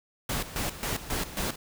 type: noise with tremolo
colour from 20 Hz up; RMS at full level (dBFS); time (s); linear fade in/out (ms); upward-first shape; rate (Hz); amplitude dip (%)
pink; -30; 0.29-1.56; 5; square; 3.7; 75
effects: none